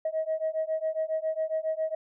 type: beating tone pair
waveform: sine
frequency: 631 / 638.3 Hz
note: D#5 / D#5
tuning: +24 / +44 cents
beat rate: 7.3 Hz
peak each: -29 dBFS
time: 0.05-1.95 s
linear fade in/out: 5 ms
effects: tanh soft clip ceiling -21 dBFS